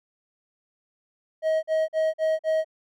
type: tone bursts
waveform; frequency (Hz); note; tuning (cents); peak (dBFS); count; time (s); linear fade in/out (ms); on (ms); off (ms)
triangle; 634; D#5; +32; -18; 5; 1.42-2.646; 50; 210; 44
effects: none